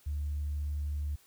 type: tone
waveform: sine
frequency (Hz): 73.42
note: D2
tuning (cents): 0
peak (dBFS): -30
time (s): 0.06-1.16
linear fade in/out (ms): 10
effects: tanh soft clip ceiling -27 dBFS + white hiss -63 dBFS RMS until 1.26 s